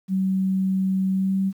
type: tone with pitch glide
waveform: sine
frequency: 190 to 192.76 Hz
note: F#3 to G3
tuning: +46 to -29 cents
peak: -19 dBFS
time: 0.08-1.53 s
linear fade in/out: 50 ms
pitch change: +25 cents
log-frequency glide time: 1.12-1.4 s
effects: 9-bit